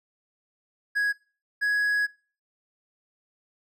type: tone pair in turn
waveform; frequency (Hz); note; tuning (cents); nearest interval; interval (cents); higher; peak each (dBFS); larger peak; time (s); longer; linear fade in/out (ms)
triangle; 1661.2 / 1669.7; G#6 / G#6; 0 / +9; unison; 9; second; -20; neither; 0.95-1.13 / 1.61-2.07; second; 20
effects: noise-tail reverb RT60 0.4 s tail -23 dB re dry